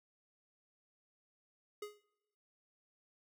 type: tone with exponential decay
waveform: square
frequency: 416.6 Hz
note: G#4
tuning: 5 cents sharp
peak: -40 dBFS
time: 1.82-2.04 s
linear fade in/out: 5 ms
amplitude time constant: 47 ms
effects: noise-tail reverb RT60 0.9 s tail -22 dB re dry